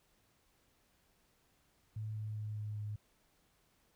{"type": "tone with pitch steps", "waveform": "sine", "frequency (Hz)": [108.2, 107.39, 106.59, 105.79, 105], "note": ["A2", "A2", "G#2", "G#2", "G#2"], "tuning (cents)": [-29, -42, 45, 32, 19], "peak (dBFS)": -38, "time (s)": [1.96, 2.96], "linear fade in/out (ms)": 5, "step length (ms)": 200, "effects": ["pink hiss -73 dBFS RMS until 3.95 s"]}